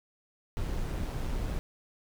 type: noise with amplitude modulation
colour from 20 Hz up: brown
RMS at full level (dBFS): -31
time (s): 0.57-1.59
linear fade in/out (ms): 0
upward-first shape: sine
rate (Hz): 123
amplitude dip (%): 30
effects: none